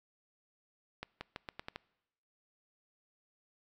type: accelerating click train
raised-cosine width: 0.3 ms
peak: -24 dBFS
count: 7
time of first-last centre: 1.03-1.76 s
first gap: 180 ms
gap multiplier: 0.84
effects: noise-tail reverb RT60 0.9 s tail -23 dB re dry